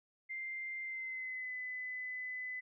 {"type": "tone with pitch glide", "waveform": "sine", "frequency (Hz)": [2093, 2009], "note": ["C7", "B6"], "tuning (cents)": [0, 29], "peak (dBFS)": -39, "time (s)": [0.29, 2.61], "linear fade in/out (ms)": 20, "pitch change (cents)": -71, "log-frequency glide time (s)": [0.82, 1.53], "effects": []}